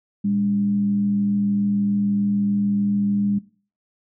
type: tone with frequency modulation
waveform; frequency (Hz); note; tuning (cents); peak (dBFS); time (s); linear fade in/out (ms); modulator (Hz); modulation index
sine; 202.5; G#3; -43; -18; 0.24-3.39; 10; 86.8; 0.3
effects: noise-tail reverb RT60 0.4 s tail -19 dB re dry